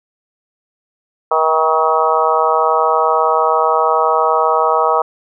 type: harmonic tone with a mistuned harmonic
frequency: 159.2 Hz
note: D#3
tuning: 40 cents sharp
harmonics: 3 / 4 / 5 / 6 / 7 / 8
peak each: -18 / -18 / -18 / -18 / -18 / -18 dBFS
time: 1.31-5.02 s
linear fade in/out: 5 ms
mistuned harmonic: 5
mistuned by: -16 cents
effects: none